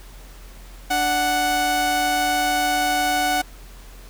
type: tone pair together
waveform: sawtooth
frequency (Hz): 293.7 / 740.1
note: D4 / F#5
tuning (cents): 0 / 0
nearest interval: octave + major third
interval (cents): 1600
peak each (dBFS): -24 / -15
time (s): 0.9-3.42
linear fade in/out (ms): 10
effects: added 43 Hz sine -39 dBFS peak until 4.09 s + pink hiss -47 dBFS RMS until 4.09 s